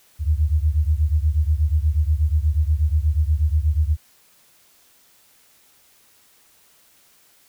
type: beating tone pair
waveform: sine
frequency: 73.42 / 81.72 Hz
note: D2 / E2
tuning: 0 / -14 cents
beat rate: 8.3 Hz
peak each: -18 / -20 dBFS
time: 0.19-3.97 s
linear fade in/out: 50 ms
effects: white hiss -56 dBFS RMS until 7.48 s